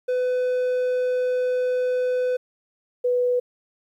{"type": "tone pair in turn", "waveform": ["triangle", "sine"], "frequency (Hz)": [502, 493.7], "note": ["B4", "B4"], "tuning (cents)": [28, -1], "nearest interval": "unison", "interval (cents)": 29, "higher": "first", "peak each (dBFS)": -18, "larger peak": "neither", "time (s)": [[0.08, 2.37], [3.04, 3.4]], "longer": "first", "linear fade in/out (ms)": 10, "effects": ["10-bit"]}